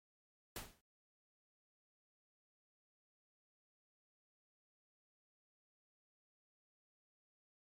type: noise with exponential decay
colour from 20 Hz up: pink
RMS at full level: -41 dBFS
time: 0.56-0.81 s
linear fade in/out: 2 ms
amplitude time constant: 54 ms
effects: MP3 64 kbps

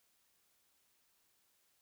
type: silence
effects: white hiss -75 dBFS RMS until 1.81 s

